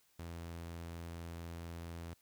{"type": "tone", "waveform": "sawtooth", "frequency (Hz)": 84.3, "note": "E2", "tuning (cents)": 39, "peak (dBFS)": -40, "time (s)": [0.19, 2.14], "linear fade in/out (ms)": 5, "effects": ["white hiss -72 dBFS RMS until 2.21 s"]}